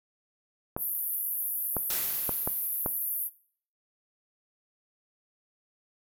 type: clicks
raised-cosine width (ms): 1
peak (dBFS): -16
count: 5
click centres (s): 0.765 / 1.767 / 2.293 / 2.475 / 2.861
type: band-pass noise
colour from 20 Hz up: pink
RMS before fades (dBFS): -32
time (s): 0.77-3.3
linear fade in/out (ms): 50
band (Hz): 11000 to 15000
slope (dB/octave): 96
type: noise with exponential decay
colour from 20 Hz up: white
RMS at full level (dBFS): -32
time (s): 1.9-3.1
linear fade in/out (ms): 1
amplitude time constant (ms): 260
effects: noise-tail reverb RT60 0.5 s tail -19 dB re dry